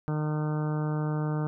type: harmonic tone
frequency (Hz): 152.3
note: D#3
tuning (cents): -37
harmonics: 1 / 2 / 3 / 4 / 5 / 6 / 7 / 8 / 9 / 10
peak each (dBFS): -27 / -35 / -38 / -42 / -44 / -43 / -49 / -44 / -48 / -49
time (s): 0.08-1.47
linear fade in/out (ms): 0
effects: none